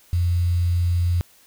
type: tone with quantisation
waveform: sine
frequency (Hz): 87.31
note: F2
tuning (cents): 0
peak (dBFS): -17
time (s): 0.13-1.21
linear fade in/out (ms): 0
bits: 7
effects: white hiss -54 dBFS RMS until 1.46 s

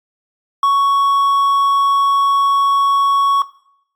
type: tone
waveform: triangle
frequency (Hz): 1113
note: C#6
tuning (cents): +7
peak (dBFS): -8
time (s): 0.63-3.42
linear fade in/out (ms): 2
effects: noise-tail reverb RT60 0.7 s tail -19 dB re dry + AAC 64 kbps

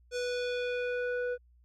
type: tone with low-pass filter sweep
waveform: square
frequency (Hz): 491.9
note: B4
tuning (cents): -7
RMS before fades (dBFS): -33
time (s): 0.11-1.38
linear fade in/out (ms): 50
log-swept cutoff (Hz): 6700 to 1100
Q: 1.6
effects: added 60 Hz sine -59 dBFS peak until 1.64 s

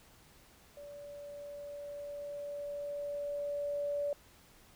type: tone with level ramp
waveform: sine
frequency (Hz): 577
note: D5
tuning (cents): -31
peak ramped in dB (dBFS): -46 to -31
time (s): 0.77-4.13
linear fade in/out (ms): 2
effects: pink hiss -61 dBFS RMS until 4.75 s

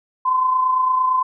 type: tone pair together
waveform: sine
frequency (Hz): 1024 / 1052.8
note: C6 / C6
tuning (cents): -38 / +10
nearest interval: unison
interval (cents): 48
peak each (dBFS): -15 / -26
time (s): 0.25-1.23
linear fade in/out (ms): 10
effects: none

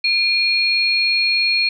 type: tone pair together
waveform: sine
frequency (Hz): 2412 / 4275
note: D7 / C8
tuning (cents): +46 / +36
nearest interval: minor seventh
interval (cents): 990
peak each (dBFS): -17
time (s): 0.04-1.69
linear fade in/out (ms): 5
effects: none

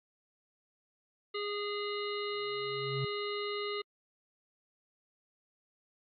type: harmonic tone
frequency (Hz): 411.6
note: G#4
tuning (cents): -16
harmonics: 1 / 3 / 5 / 7 / 9 / 10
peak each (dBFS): -36 / -41 / -43 / -44 / -46 / -46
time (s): 1.34-3.82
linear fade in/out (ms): 10
type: tone with exponential growth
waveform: triangle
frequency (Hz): 134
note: C3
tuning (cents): +42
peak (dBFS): -29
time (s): 2.31-3.05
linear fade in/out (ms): 5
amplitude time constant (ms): 160
effects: AAC 64 kbps

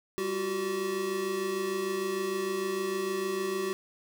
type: tone cluster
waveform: square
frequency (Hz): 196.5 / 354.5 / 381.1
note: G3 / F4 / G4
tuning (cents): +4 / +26 / -49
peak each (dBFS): -40 / -38 / -31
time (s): 0.18-3.73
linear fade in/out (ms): 0
effects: none

